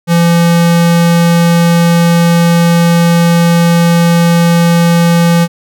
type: tone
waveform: square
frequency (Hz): 170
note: F3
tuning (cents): -46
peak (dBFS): -6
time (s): 0.07-5.48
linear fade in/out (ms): 50
effects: none